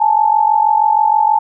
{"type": "tone pair together", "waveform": "sine", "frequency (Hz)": [843.7, 890], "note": ["G#5", "A5"], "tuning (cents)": [27, 20], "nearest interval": "minor second", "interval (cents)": 93, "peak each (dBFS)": -12, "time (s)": [0, 1.39], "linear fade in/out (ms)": 10, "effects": []}